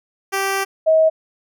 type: tone pair in turn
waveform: 10% pulse / sine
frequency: 390 / 637 Hz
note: G4 / D#5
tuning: -9 / +41 cents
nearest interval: minor sixth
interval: 850 cents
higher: second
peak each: -10 dBFS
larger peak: neither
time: 0.32-0.65 / 0.86-1.1 s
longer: first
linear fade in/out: 20 ms
effects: none